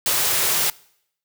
white band-stop noise, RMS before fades -20 dBFS, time 0.06-0.7 s, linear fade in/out 2 ms, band 200 to 310 Hz, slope 96 dB/octave, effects noise-tail reverb RT60 0.7 s tail -23 dB re dry + high-pass 100 Hz 12 dB/octave

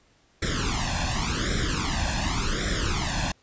pink noise with flanger, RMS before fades -26 dBFS, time 0.42-3.32 s, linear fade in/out 5 ms, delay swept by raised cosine 0.54 to 1.18 ms, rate 0.89 Hz, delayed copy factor +1, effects pink hiss -62 dBFS RMS until 3.42 s + resampled to 16000 Hz

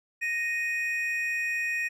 triangle tone pair together, 1864.6 / 2489 Hz, A#6 / D#7, 0 / 0 cents, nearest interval perfect fourth, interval 500 cents, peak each -28 dBFS, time 0.21-1.89 s, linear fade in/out 20 ms, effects none

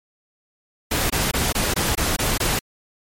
pink noise bursts, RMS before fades -21 dBFS, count 8, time 0.91-2.591 s, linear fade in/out 5 ms, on 190 ms, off 23 ms, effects MP3 64 kbps

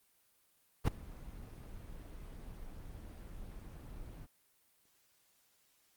brown noise with ADSR envelope, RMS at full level -24 dBFS, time 0.84-4.27 s, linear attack 40 ms, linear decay 3 ms, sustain -24 dB, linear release 29 ms, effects white hiss -72 dBFS RMS until 5.96 s + Opus 32 kbps

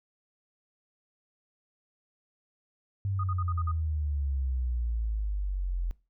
sine exponential sweep, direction down, 99.8 to 42.48 Hz, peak -27 dBFS, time 3.05-5.91 s, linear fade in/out 0 ms
sine tone bursts, 1237 Hz, D#6, 10 cents flat, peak -33 dBFS, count 6, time 3.19-3.716 s, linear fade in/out 5 ms, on 46 ms, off 50 ms
effects noise-tail reverb RT60 0.3 s tail -22 dB re dry

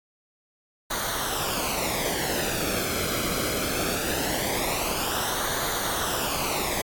pink noise with flanger, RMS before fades -28 dBFS, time 0.9-6.82 s, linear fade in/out 10 ms, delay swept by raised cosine 0.38 to 1.11 ms, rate 0.21 Hz, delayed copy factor -0.65, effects AAC 64 kbps

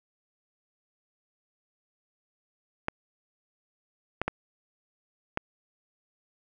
clicks, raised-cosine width 0.5 ms, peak -12 dBFS, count 4, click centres 2.884 / 4.216 / 4.28 / 5.374 s, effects none

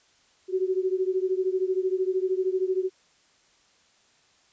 sine beating tone pair, 370 / 383 Hz, F#4 / G4, 0 / -40 cents, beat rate 13 Hz, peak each -25 / -27 dBFS, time 0.48-2.9 s, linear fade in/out 50 ms, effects white hiss -62 dBFS RMS until 4.52 s + resampled to 16000 Hz

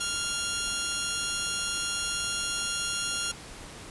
10% pulse tone pair together, 1396.9 / 3326 Hz, F6 / G#7, 0 / +2 cents, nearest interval octave + minor third, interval 1502 cents, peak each -22 / -24 dBFS, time 0-3.32 s, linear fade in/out 10 ms, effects pink hiss -44 dBFS RMS until 3.9 s + resampled to 24000 Hz

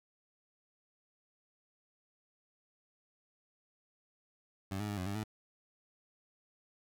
20% pulse tone with pitch steps, 96.4 / 104.8 / 102.8 / 91.2 / 100.2 / 107.9 Hz, G2 / G#2 / G#2 / F#2 / G2 / A2, -28 / +16 / -17 / -24 / +38 / -33 cents, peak -31 dBFS, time 4.71-5.238 s, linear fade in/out 5 ms, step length 88 ms, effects none

